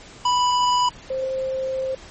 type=tone pair in turn; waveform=square / sine; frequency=987.8 / 526.1 Hz; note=B5 / C5; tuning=0 / +9 cents; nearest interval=major seventh; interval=1091 cents; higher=first; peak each=-17 / -22 dBFS; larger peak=first; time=0.25-0.89 / 1.1-1.95 s; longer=second; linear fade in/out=5 ms; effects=pink hiss -43 dBFS RMS until 2.1 s + MP3 32 kbps